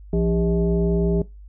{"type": "tone with frequency modulation", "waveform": "sine", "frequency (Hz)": 171.8, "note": "F3", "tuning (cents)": -28, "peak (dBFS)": -17, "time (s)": [0.13, 1.22], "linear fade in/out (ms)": 2, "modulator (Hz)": 231, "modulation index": 1.2, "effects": ["noise-tail reverb RT60 0.2 s tail -19 dB re dry", "added 50 Hz sine -39 dBFS peak until 1.48 s"]}